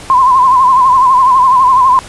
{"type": "tone with vibrato", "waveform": "sine", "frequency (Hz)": 1029, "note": "C6", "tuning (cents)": -29, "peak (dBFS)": -4, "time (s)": [0.1, 1.99], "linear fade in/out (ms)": 0, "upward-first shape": "sine", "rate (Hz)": 12, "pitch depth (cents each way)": 78, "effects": ["pink hiss -31 dBFS RMS until 2.08 s", "resampled to 24000 Hz"]}